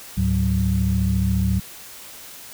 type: tone cluster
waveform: sine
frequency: 72.7 / 106.9 / 187 Hz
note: D2 / A2 / F#3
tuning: -17 / -49 / +19 cents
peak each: -21 dBFS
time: 0.17-1.6 s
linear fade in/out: 10 ms
effects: tanh soft clip ceiling -8 dBFS + white hiss -40 dBFS RMS until 2.53 s